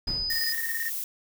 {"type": "noise with exponential decay", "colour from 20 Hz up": "brown", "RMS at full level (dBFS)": -30, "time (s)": [0.07, 0.63], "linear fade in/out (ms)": 5, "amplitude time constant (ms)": 120}
{"type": "tone", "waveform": "sine", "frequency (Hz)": 4990, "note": "D#8", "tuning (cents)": 4, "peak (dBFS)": -27, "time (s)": [0.07, 0.53], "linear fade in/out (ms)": 10}
{"type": "noise", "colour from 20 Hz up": "violet", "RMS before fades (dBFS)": -32, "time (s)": [0.3, 1.04], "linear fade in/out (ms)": 2}
{"type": "tone with tremolo", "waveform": "triangle", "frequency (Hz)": 1836, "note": "A#6", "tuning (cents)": -27, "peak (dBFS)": -27, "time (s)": [0.3, 0.9], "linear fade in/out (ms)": 5, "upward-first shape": "square", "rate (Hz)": 18, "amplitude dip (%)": 60}
{"effects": []}